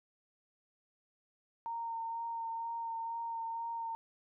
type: tone with vibrato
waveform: sine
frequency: 919 Hz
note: A#5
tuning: 25 cents flat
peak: -36 dBFS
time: 1.66-3.95 s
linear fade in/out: 0 ms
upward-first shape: sine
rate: 2.1 Hz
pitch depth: 15 cents each way
effects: none